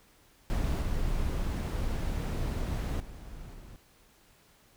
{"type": "noise with level steps", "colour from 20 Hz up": "brown", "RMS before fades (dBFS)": [-29, -31, -44, -47], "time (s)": [0.5, 3.76], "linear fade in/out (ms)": 0, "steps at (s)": [0.81, 3, 3.54], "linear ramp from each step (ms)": 2, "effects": ["pink hiss -62 dBFS RMS until 4.76 s"]}